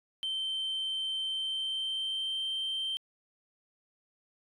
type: tone with pitch glide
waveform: sine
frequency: 3109 to 3131 Hz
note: G7 to G7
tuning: -15 to -3 cents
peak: -29 dBFS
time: 0.23-2.97 s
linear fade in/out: 0 ms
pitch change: +12 cents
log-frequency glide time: 1.27-2.44 s
effects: tanh soft clip ceiling -29 dBFS